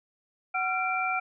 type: tone cluster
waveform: sine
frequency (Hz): 747 / 1372 / 2355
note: F#5 / F6 / D7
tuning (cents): +16 / -31 / +4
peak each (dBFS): -30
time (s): 0.54-1.2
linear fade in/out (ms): 10
effects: none